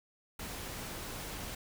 pink noise, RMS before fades -42 dBFS, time 0.39-1.55 s, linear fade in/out 5 ms, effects none

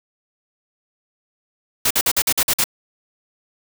white noise bursts, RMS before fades -17 dBFS, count 8, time 1.85-2.641 s, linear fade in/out 5 ms, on 56 ms, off 49 ms, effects none

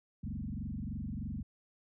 sine tone with frequency modulation, 146.83 Hz, D3, in tune, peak -36 dBFS, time 0.23-1.43 s, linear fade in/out 10 ms, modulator 23.2 Hz, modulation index 4.1, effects none

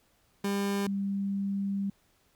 30% pulse / sine tone pair in turn, 200 / 197.82 Hz, G3 / G3, +35 / +16 cents, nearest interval unison, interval 19 cents, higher first, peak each -25 / -28 dBFS, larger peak first, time 0.44-0.87 / 0.87-1.9 s, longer second, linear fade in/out 5 ms, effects pink hiss -68 dBFS RMS until 2.35 s

